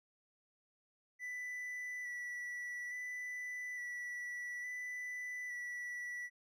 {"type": "tone with vibrato", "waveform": "triangle", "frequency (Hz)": 1970, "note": "B6", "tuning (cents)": -5, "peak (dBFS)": -39, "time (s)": [1.19, 6.3], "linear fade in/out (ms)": 50, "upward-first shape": "square", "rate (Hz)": 0.58, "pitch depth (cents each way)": 15, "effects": []}